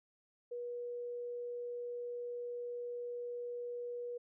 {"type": "tone", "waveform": "sine", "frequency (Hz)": 483.1, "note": "B4", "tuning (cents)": -38, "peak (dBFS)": -39, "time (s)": [0.51, 4.18], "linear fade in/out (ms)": 10, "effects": []}